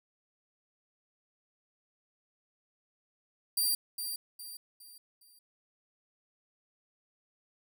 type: tone with echo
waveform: 10% pulse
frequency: 4722 Hz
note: D8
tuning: 9 cents sharp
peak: -20 dBFS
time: 3.57-3.75 s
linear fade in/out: 5 ms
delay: 410 ms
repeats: 4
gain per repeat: -8 dB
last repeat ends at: 5.39 s
effects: none